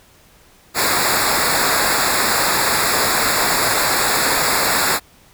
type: noise with comb filter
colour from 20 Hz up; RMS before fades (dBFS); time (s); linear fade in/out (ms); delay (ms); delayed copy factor
pink; -17; 0.74-5; 50; 0.33; -0.9
effects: pink hiss -50 dBFS RMS until 5.33 s